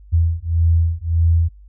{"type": "beating tone pair", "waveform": "sine", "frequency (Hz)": [82.41, 84.11], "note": ["E2", "E2"], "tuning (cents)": [0, 35], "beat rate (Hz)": 1.7, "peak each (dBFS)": -17, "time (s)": [0.12, 1.49], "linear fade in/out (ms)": 20, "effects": ["noise-tail reverb RT60 0.1 s tail -21 dB re dry", "added 50 Hz sine -40 dBFS peak until 1.68 s"]}